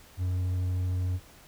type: tone with hard clipping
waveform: triangle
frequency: 91.3 Hz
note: F#2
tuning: 23 cents flat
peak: -27 dBFS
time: 0.17-1.2 s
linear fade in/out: 50 ms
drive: 6 dB
effects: pink hiss -54 dBFS RMS until 1.47 s